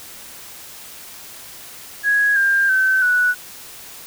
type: tone with pitch steps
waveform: sine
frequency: 1661.2 / 1597.2 / 1535.7 / 1476.5 Hz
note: G#6 / G6 / G6 / F#6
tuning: 0 / +32 / -36 / -4 cents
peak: -13 dBFS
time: 2.03-3.35 s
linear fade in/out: 50 ms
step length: 330 ms
effects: white hiss -38 dBFS RMS until 4.06 s